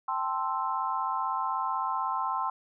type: chord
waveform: sine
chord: A minor seventh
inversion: third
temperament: equal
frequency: 784 / 880 / 1046.5 / 1318.5 Hz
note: G5 / A5 / C6 / E6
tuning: 0 / 0 / 0 / 0 cents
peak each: -35 / -34 / -30 / -35 dBFS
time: 0.08-2.5 s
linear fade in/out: 5 ms
effects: none